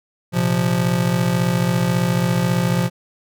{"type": "chord", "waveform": "square", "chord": "Bb suspended second", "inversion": "none", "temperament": "just", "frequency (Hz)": [116.54, 131.11, 174.81], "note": ["Bb2", "C3", "F3"], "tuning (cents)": [0, 4, 2], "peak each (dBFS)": [-24, -23, -19], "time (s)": [0.32, 2.9], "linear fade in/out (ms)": 50, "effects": []}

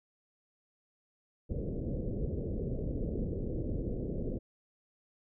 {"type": "low-pass noise", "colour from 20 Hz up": "pink", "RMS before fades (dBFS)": -35, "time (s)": [1.49, 4.39], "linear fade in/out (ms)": 20, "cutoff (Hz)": 530, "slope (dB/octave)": 48, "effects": []}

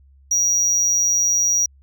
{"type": "tone", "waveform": "triangle", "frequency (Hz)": 5760, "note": "F#8", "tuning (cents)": -47, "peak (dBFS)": -14, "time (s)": [0.31, 1.66], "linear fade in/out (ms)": 5, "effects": ["added 68 Hz sine -48 dBFS peak until 1.82 s"]}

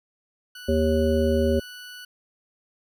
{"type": "tone", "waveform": "20% pulse", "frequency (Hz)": 1480, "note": "F#6", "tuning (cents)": 0, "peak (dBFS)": -34, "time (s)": [0.55, 2.05], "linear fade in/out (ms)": 5}
{"type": "harmonic tone", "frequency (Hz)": 78.8, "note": "D#2", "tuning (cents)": 23, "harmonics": [1, 3, 5, 7], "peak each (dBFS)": [-24, -24, -24, -24], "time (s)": [0.68, 1.6], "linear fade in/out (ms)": 10}
{"effects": []}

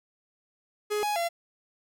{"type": "tone with pitch steps", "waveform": "45% pulse", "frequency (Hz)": [419, 834, 682], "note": ["G#4", "G#5", "F5"], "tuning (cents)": [15, 7, -41], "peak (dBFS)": -26, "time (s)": [0.9, 1.29], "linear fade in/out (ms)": 20, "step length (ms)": 130, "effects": []}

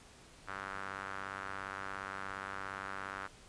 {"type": "tone with band-pass filter", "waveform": "sawtooth", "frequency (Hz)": 97.2, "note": "G2", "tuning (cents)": -14, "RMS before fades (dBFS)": -43, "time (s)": [0.47, 3.28], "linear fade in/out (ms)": 20, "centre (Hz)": 1400, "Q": 3, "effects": ["pink hiss -58 dBFS RMS until 3.48 s", "resampled to 22050 Hz"]}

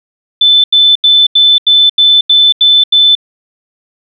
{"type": "tone bursts", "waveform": "sine", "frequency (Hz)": 3519, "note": "A7", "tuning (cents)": 0, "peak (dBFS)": -3, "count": 9, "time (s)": [0.41, 3.152], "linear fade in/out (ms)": 5, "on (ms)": 230, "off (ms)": 84, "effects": []}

